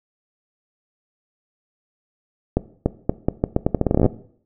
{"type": "accelerating click train", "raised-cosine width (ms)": 2, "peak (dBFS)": -3, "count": 19, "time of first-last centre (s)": [2.57, 4.062], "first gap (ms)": 290, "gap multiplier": 0.81, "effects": ["noise-tail reverb RT60 0.6 s tail -18 dB re dry"]}